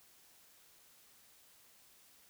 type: silence
effects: white hiss -64 dBFS RMS until 2.29 s